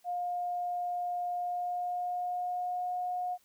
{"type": "tone with pitch glide", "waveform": "sine", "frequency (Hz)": [710, 721.6], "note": ["F5", "F#5"], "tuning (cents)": [28, -44], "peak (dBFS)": -31, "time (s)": [0.04, 3.38], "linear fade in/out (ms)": 50, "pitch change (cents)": 28, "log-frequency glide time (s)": [1.33, 2.93], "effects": ["white hiss -68 dBFS RMS until 3.44 s"]}